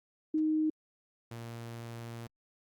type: tone pair in turn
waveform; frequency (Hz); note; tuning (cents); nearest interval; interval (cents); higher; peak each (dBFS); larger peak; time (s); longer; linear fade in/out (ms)
sine / sawtooth; 311.1 / 116.53; D#4 / A#2; 0 / 0; octave + perfect fourth; 1700; first; -26 / -37; first; 0.34-0.7 / 1.31-2.27; second; 5
effects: Opus 24 kbps